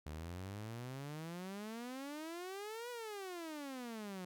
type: exponential two-way sweep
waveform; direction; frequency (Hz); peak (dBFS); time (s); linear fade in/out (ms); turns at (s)
sawtooth; up then down; 73.42 to 493.9 to 178.1; -40; 0.06-4.25; 5; 2.9
effects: none